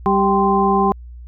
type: harmonic tone with a mistuned harmonic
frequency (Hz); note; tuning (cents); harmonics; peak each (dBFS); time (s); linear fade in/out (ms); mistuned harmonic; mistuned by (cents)
196.3; G3; +3; 1 / 2 / 4 / 5; -18 / -18 / -18 / -18; 0.06-0.92; 0; 5; +100
effects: added 60 Hz sine -33 dBFS peak until 1.27 s